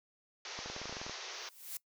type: band-pass noise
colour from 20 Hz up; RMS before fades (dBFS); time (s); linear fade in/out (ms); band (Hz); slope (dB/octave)
white; -45; 0.45-1.49; 2; 350 to 6400; 96
type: clicks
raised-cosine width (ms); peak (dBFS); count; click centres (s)
1; -29; 12; 0.59 / 0.66 / 0.7 / 0.764 / 0.816 / 0.856 / 0.895 / 0.926 / 0.968 / 1.015 / 1.065 / 1.096
type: noise with exponential growth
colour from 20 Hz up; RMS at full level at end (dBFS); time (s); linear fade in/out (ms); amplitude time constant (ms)
blue; -39; 1.31-1.77; 2; 98
effects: noise-tail reverb RT60 0.1 s tail -21 dB re dry

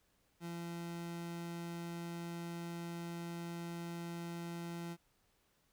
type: tone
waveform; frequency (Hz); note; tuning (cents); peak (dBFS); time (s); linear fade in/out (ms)
30% pulse; 170.4; F3; -42; -39; 0.4-4.97; 50
effects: pink hiss -75 dBFS RMS until 5.72 s

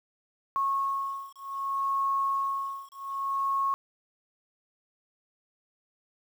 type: beating tone pair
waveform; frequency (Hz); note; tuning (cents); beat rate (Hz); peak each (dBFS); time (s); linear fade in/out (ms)
sine; 1095 / 1095.64; C#6 / C#6; -22 / -21; 0.64; -30 / -30; 0.56-3.74; 0
effects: 9-bit

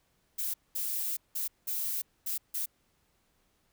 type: noise bursts at uneven times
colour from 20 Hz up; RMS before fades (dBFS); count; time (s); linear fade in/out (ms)
violet; -33; 6; 0.38-0.54 / 0.75-1.17 / 1.35-1.48 / 1.67-2.02 / 2.26-2.38 / 2.54-2.66; 10
effects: pink hiss -72 dBFS RMS until 3.72 s

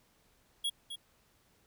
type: tone with echo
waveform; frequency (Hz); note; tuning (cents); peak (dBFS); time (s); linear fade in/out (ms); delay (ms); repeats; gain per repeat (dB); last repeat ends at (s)
square; 3322; G#7; 0; -31; 0.64-0.7; 10; 260; 1; -9; 0.96
effects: pink hiss -69 dBFS RMS until 1.66 s

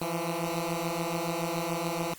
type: beating tone pair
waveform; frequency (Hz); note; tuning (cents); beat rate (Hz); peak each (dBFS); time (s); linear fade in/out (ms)
10% pulse; 164.81 / 171.81; E3 / F3; 0 / -28; 7; -24; 0.01-2.14; 5
effects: white hiss -49 dBFS RMS until 2.18 s + Opus 32 kbps

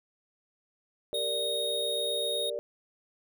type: chord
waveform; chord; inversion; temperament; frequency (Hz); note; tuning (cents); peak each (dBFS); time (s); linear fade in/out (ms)
sine; G minor; none; equal with one note detuned; 398.4 / 466.2 / 587.3; G4 / Bb4 / D5; +28 / 0 / 0; -40 / -35 / -34; 1.13-2.59; 0
type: tone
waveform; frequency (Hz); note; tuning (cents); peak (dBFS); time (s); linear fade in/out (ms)
square; 3729; A#7; 0; -31; 1.14-2.5; 5
effects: none

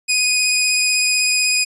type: tone with vibrato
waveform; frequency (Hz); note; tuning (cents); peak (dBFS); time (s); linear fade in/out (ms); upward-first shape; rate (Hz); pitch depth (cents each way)
15% pulse; 2489; D#7; 0; -7; 0.08-1.65; 20; sine; 16; 14
effects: resampled to 22050 Hz

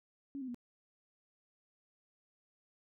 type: tone with pitch steps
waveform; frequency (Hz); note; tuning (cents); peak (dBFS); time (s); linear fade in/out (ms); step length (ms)
sine; 277.9 / 259.3 / 241.9; C#4 / C4 / B3; +4 / -15 / -36; -39; 0.35-0.545; 0; 65
effects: none

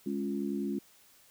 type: chord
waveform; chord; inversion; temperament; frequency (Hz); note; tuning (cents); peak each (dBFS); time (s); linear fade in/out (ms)
sine; Db major; second; equal; 207.7 / 277.2 / 349.2; Ab3 / Db4 / F4; 0 / 0 / 0; -34 / -35 / -37; 0.06-0.79; 5
effects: white hiss -61 dBFS RMS until 1.3 s

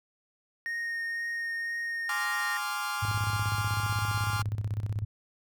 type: tone with vibrato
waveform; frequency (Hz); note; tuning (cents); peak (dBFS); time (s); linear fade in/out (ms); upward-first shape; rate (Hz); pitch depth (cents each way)
triangle; 1852; A#6; -12; -29; 0.66-2.57; 0; triangle; 2; 10
type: chord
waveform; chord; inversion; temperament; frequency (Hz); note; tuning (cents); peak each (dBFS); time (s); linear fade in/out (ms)
40% pulse; D half-diminished seventh; second; equal; 830.6 / 1046.5 / 1174.7 / 1396.9; Ab5 / C6 / D6 / F6; 0 / 0 / 0 / 0; -37 / -37 / -36 / -33; 2.09-4.42; 2
type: tone with tremolo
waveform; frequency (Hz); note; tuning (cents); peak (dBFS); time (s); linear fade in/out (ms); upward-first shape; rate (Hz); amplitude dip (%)
sine; 104.5; G#2; +11; -26; 3.02-5.05; 10; square; 16; 70
effects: none

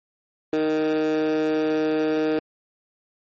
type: tone with high-pass filter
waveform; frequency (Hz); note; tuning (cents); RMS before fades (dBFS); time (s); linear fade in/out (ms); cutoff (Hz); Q
15% pulse; 155.56; D#3; 0; -22; 0.53-2.39; 2; 370; 7.9
effects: low-pass 4000 Hz 12 dB/octave + MP3 32 kbps

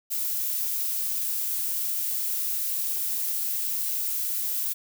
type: noise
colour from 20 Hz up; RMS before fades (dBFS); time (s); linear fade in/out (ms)
violet; -28; 0.1-4.74; 20
effects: none

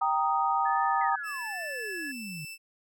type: chord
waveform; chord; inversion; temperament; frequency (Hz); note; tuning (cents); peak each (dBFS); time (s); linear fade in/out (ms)
sine; Eb major; first; equal; 784 / 932.3 / 1244.5; G5 / Bb5 / Eb6; 0 / 0 / 0; -28; 0.01-1.16; 10
type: tone with vibrato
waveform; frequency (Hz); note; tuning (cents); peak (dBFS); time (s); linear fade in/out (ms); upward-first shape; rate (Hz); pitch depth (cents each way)
sine; 1725; A6; -35; -35; 0.65-2.12; 10; triangle; 1.3; 37
type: exponential sweep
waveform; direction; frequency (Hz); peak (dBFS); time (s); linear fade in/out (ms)
sine; down; 2054 to 144.2; -38; 1.01-2.45; 2
type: tone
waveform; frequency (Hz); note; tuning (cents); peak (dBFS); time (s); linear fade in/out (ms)
sawtooth; 2652; E7; +10; -36; 1.23-2.58; 50
effects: none

